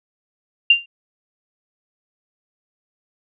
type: tone with exponential decay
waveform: sine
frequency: 2785 Hz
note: F7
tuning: 5 cents flat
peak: -5 dBFS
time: 0.7-0.86 s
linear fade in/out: 5 ms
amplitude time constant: 33 ms
effects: none